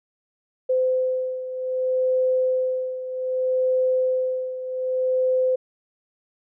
sine beating tone pair, 513 / 513.64 Hz, C5 / C5, -34 / -32 cents, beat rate 0.64 Hz, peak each -21 / -26 dBFS, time 0.69-5.56 s, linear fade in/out 10 ms, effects none

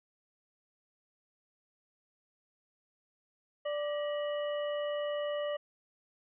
harmonic tone with a mistuned harmonic, 587.3 Hz, D5, in tune, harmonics 1 / 2 / 3 / 5, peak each -32 / -44 / -46 / -46 dBFS, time 3.65-5.57 s, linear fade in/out 10 ms, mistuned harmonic 3, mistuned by +140 cents, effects none

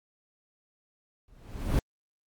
brown noise with exponential growth, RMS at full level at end -21 dBFS, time 1.28-1.79 s, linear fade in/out 1 ms, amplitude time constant 110 ms, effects Opus 48 kbps

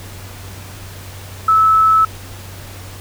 sine tone, 1304 Hz, E6, 19 cents flat, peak -8 dBFS, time 1.48-2.05 s, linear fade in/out 5 ms, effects added 95 Hz sine -33 dBFS peak until 3 s + pink hiss -36 dBFS RMS until 3 s

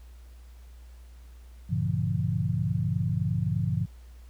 sine chord, G diminished seventh, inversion none, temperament just, 98 / 117.6 / 141.12 / 169.34 Hz, G2 / Bb2 / Db3 / Fb3, 0 / +16 / +31 / +47 cents, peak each -30 dBFS, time 1.69-3.86 s, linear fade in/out 20 ms, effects added 60 Hz sine -45 dBFS peak until 4.29 s + pink hiss -62 dBFS RMS until 4.29 s

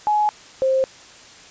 sine tone pair in turn, 842 / 527.8 Hz, G#5 / C5, +24 / +15 cents, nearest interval minor sixth, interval 809 cents, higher first, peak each -15 dBFS, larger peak neither, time 0.07-0.29 / 0.62-0.84 s, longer neither, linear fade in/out 0 ms, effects white hiss -44 dBFS RMS until 1.5 s + resampled to 16000 Hz

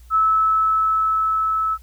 sine tone with level ramp, 1303 Hz, E6, 20 cents flat, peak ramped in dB -13 to -18 dBFS, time 0.1-1.78 s, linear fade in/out 50 ms, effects added 60 Hz sine -42 dBFS peak until 1.82 s + white hiss -57 dBFS RMS until 1.82 s

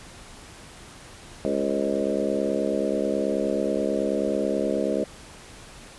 harmonic tone with a mistuned harmonic, 69.3 Hz, C#2, in tune, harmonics 3 / 4 / 5 / 6 / 7 / 8 / 9, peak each -30 / -30 / -30 / -30 / -30 / -30 / -30 dBFS, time 1.45-5.04 s, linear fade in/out 0 ms, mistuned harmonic 8, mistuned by -26 cents, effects pink hiss -45 dBFS RMS until 5.98 s + resampled to 24000 Hz

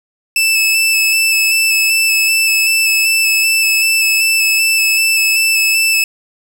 sawtooth tone with vibrato, 2627 Hz, E7, 7 cents flat, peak -7 dBFS, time 0.36-6.04 s, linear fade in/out 2 ms, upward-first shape square, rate 2.6 Hz, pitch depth 14 cents each way, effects none

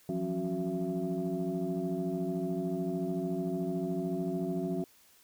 sine tone cluster, 168.9 / 182.5 / 272.4 / 367.6 / 670 Hz, E3 / F#3 / C#4 / F#4 / E5, +42 / -24 / -30 / -11 / +28 cents, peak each -37 / -35 / -36 / -35 / -40 dBFS, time 0.09-4.84 s, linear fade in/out 2 ms, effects tanh soft clip ceiling -22 dBFS + white hiss -62 dBFS RMS until 5.23 s

